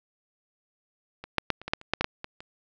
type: clicks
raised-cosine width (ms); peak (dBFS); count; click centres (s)
0.3; -23 / -6 / -7 / -26 / -18 / -7 / -30 / -7 / -9 / -9 / -19 / -27; 12; 1.24 / 1.383 / 1.503 / 1.616 / 1.68 / 1.735 / 1.814 / 1.936 / 2.01 / 2.044 / 2.244 / 2.405
effects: resampled to 16000 Hz + 8-bit